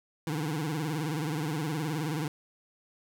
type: tone with vibrato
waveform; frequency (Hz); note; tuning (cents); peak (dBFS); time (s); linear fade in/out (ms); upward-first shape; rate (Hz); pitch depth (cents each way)
25% pulse; 153.6; D#3; -22; -26; 0.27-2.28; 2; sine; 19; 130
effects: none